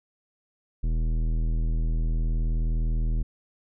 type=tone with tanh clipping; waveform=sine; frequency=40.26 Hz; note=E1; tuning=40 cents flat; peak=-24 dBFS; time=0.83-3.23 s; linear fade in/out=10 ms; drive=14 dB; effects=none